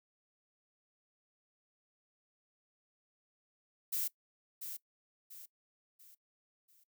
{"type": "noise with echo", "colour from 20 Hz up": "violet", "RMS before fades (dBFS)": -35, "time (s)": [3.92, 4.08], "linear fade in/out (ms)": 10, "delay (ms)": 690, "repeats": 4, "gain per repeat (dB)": -8, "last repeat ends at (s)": 6.84, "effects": ["noise-tail reverb RT60 0.1 s tail -20 dB re dry"]}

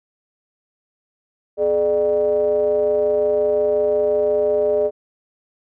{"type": "ring-modulated tone", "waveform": "triangle", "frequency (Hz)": 87.31, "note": "F2", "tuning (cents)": 0, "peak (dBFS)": -10, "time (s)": [1.57, 4.91], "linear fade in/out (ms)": 50, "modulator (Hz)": 511, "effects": []}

